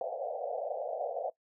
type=band-pass noise; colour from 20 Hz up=pink; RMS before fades=-36 dBFS; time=0.01-1.3 s; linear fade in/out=2 ms; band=480 to 770 Hz; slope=96 dB/octave; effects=noise-tail reverb RT60 0.1 s tail -19 dB re dry